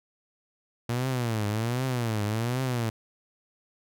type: tone with vibrato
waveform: sawtooth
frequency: 116.54 Hz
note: A#2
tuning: in tune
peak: -22 dBFS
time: 0.89-2.9 s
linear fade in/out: 5 ms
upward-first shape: triangle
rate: 1.3 Hz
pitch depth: 230 cents each way
effects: none